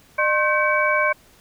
sine tone cluster, 606 / 1067 / 1545 / 2276 Hz, D#5 / C6 / G6 / C#7, -46 / +34 / -26 / +45 cents, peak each -22 dBFS, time 0.18-1.13 s, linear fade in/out 10 ms, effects pink hiss -53 dBFS RMS until 1.4 s

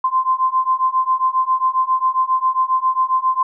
sine beating tone pair, 1035 / 1042.4 Hz, C6 / C6, -19 / -7 cents, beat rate 7.4 Hz, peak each -18 / -17 dBFS, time 0.04-3.43 s, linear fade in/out 5 ms, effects none

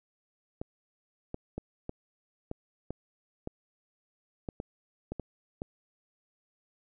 clicks, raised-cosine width 2 ms, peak -22 dBFS, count 12, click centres 0.615 / 1.344 / 1.58 / 1.894 / 2.514 / 2.906 / 3.474 / 4.488 / 4.601 / 5.12 / 5.197 / 5.619 s, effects none

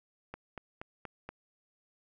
click train, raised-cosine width 0.5 ms, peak -26 dBFS, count 5, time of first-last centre 0.34-1.29 s, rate 4.21 Hz, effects none

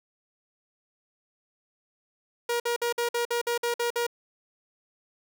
sawtooth tone bursts, 475 Hz, A#4, 33 cents sharp, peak -21 dBFS, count 10, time 2.49-4.067 s, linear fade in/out 5 ms, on 110 ms, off 53 ms, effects none

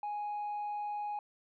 triangle tone with tanh clipping, 830.6 Hz, G#5, in tune, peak -35 dBFS, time 0.03-1.19 s, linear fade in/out 2 ms, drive 6 dB, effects none

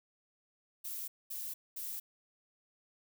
violet noise bursts, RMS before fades -41 dBFS, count 3, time 0.84-2 s, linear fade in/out 10 ms, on 240 ms, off 220 ms, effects none

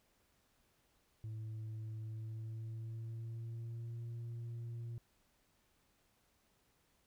sine tone with pitch glide, 109.8 to 117 Hz, A2 to A#2, -3 to +7 cents, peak -39 dBFS, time 1.24-4.98 s, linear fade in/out 0 ms, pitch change +110 cents, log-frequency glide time 2.02-4.07 s, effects tanh soft clip ceiling -41 dBFS + pink hiss -75 dBFS RMS until 7.06 s

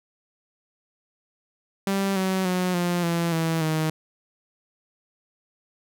sawtooth tone with pitch steps, 195.8 / 188.8 / 182.06 / 175.55 / 169.28 / 163.23 / 157.39 Hz, G3 / F#3 / F#3 / F3 / E3 / E3 / D#3, -2 / +35 / -28 / +9 / +46 / -17 / +20 cents, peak -18 dBFS, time 1.87-3.9 s, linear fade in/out 2 ms, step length 290 ms, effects none

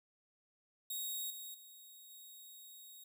5% pulse tone with level steps, 3768 Hz, A#7, 18 cents sharp, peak -31 / -38 / -47 / -45 dBFS, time 0.9-3.04 s, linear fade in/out 5 ms, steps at 1.3 / 1.54 / 2.1 s, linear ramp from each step 5 ms, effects none

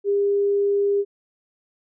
sine tone, 402.8 Hz, G4, 47 cents sharp, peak -17 dBFS, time 0.04-1.05 s, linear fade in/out 50 ms, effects none

